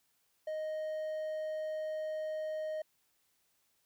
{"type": "tone", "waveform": "triangle", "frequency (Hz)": 622.3, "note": "D#5", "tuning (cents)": 0, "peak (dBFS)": -33, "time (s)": [0.47, 2.82], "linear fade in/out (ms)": 5, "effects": ["white hiss -75 dBFS RMS until 3.85 s"]}